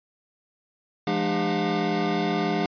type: tone cluster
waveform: square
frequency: 171.3 / 210.1 / 302.2 / 400.7 / 714 Hz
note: F3 / G#3 / D4 / G4 / F5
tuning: -33 / +20 / +50 / +38 / +38 cents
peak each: -30 dBFS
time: 1.07-2.66 s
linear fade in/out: 2 ms
effects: resampled to 11025 Hz